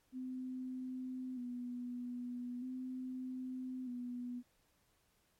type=tone with vibrato; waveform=sine; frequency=250.7 Hz; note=B3; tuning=26 cents sharp; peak=-40 dBFS; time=0.12-4.43 s; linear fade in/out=50 ms; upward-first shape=square; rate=0.4 Hz; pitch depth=38 cents each way; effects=pink hiss -75 dBFS RMS until 5.39 s + MP3 64 kbps